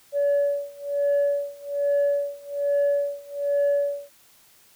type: tone with tremolo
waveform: sine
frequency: 570 Hz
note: C#5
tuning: 48 cents sharp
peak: -16 dBFS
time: 0.12-4.1 s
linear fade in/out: 50 ms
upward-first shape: sine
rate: 1.2 Hz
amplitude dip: 95%
effects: tanh soft clip ceiling -16 dBFS + white hiss -56 dBFS RMS until 4.75 s